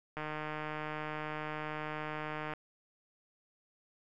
click train, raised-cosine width 0.5 ms, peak -24 dBFS, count 363, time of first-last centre 0.17-2.536 s, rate 153 Hz, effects none

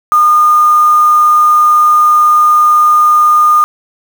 sine tone with quantisation, 1217 Hz, D#6, 39 cents flat, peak -4 dBFS, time 0.12-3.64 s, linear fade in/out 0 ms, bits 4, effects none

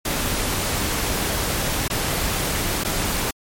pink noise with dropouts, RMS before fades -23 dBFS, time 0.05-3.31 s, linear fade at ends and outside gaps 5 ms, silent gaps 1.881-1.9 / 2.837-2.847 s, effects MP3 64 kbps

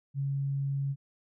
sine tone, 138.59 Hz, C#3, in tune, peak -28 dBFS, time 0.14-0.96 s, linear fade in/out 50 ms, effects none

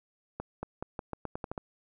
accelerating click train, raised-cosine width 1 ms, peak -21 dBFS, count 10, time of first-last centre 0.4-1.578 s, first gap 230 ms, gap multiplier 0.85, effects none

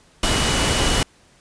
sine tone in noise, 2942 Hz, F#7, 11 cents flat, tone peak -27 dBFS, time 0.23-1.03 s, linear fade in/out 2 ms, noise pink, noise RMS -19 dBFS, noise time 0.23-1.03 s, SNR -11 dB, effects pink hiss -54 dBFS RMS until 1.4 s + resampled to 22050 Hz

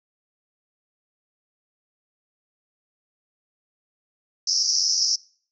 white band-pass noise, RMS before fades -22 dBFS, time 4.47-5.16 s, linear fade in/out 5 ms, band 5000 to 5800 Hz, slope 96 dB/octave, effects noise-tail reverb RT60 0.5 s tail -24 dB re dry

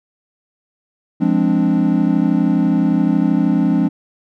triangle chord, D half-diminished seventh, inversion first, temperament equal, 174.61 / 207.7 / 261.6 / 293.7 Hz, F3 / Ab3 / C4 / D4, 0 / 0 / 0 / 0 cents, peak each -16 dBFS, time 1.2-3.89 s, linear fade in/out 20 ms, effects none

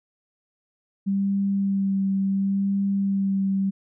sine tone with vibrato, 196 Hz, G3, in tune, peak -20 dBFS, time 1.06-3.71 s, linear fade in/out 20 ms, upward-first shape sine, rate 0.71 Hz, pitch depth 16 cents each way, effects none

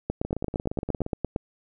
two click trains, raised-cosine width 2 ms, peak -12 / -17 dBFS, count 12 / 15, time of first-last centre 0.1-1.361 / 0.25-1.064 s, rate 8.72 / 17.2 Hz, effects none

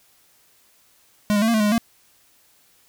square tone with pitch steps, 208.8 / 203.9 / 222.4 / 232.6 / 217.6 / 209.2 / 207.4 / 231.3 Hz, G#3 / G#3 / A3 / A#3 / A3 / G#3 / G#3 / A#3, +10 / -32 / +19 / -4 / -19 / +13 / -2 / -13 cents, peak -17 dBFS, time 1.3-1.78 s, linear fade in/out 0 ms, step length 60 ms, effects white hiss -58 dBFS RMS until 2.88 s

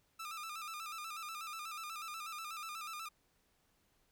sawtooth tone with vibrato, 1266 Hz, D#6, 30 cents sharp, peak -39 dBFS, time 0.19-3.09 s, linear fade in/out 10 ms, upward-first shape square, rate 8.2 Hz, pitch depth 74 cents each way, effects pink hiss -75 dBFS RMS until 4.11 s

